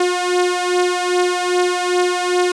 sawtooth beating tone pair, 357.7 / 360.2 Hz, F4 / F#4, +41 / -46 cents, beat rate 2.5 Hz, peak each -13 / -16 dBFS, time 0-2.52 s, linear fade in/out 5 ms, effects resampled to 22050 Hz

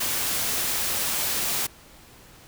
white noise, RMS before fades -26 dBFS, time 0-1.67 s, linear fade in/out 10 ms, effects pink hiss -50 dBFS RMS until 2.47 s

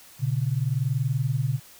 sine tone pair together, 120.28 / 140.9 Hz, B2 / C#3, -45 / +29 cents, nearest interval minor third, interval 274 cents, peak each -25 dBFS, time 0.19-1.6 s, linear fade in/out 50 ms, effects white hiss -50 dBFS RMS until 1.79 s

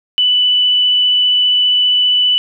sine tone with vibrato, 2980 Hz, F#7, 12 cents sharp, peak -9 dBFS, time 0.18-2.38 s, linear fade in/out 0 ms, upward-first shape triangle, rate 15 Hz, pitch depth 8 cents each way, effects none

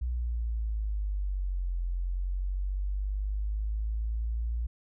sine exponential two-way sweep, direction down then up, 61.74 to 43.55 to 58.2 Hz, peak -28 dBFS, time 0.01-4.67 s, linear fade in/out 10 ms, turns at 1.8 s, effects none

